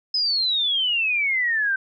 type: exponential sweep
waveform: sine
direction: down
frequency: 5120 to 1537 Hz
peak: -19 dBFS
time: 0.14-1.76 s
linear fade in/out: 5 ms
effects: none